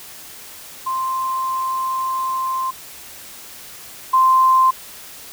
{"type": "tone pair in turn", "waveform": "sine", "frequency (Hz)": [1046.5, 1042.5], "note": ["C6", "C6"], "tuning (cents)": [0, -7], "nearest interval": "unison", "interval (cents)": 7, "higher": "first", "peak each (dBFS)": [-19, -10], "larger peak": "second", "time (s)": [[0.86, 2.71], [4.13, 4.71]], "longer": "first", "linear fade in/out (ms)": 10, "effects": ["white hiss -38 dBFS RMS until 5.32 s"]}